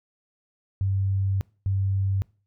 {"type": "tone pair in turn", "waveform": "sine", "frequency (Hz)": [97.1, 97.1], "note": ["G2", "G2"], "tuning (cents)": [-16, -16], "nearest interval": "unison", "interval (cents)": 0, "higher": "neither", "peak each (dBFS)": -21, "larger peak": "neither", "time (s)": [[0.81, 1.41], [1.66, 2.22]], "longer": "first", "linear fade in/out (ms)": 0, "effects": ["noise-tail reverb RT60 0.4 s tail -24 dB re dry"]}